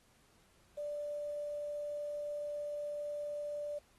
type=tone with quantisation; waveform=sine; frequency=587.3 Hz; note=D5; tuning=in tune; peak=-37 dBFS; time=0.77-3.79 s; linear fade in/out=10 ms; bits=10; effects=pink hiss -69 dBFS RMS until 3.98 s + AAC 32 kbps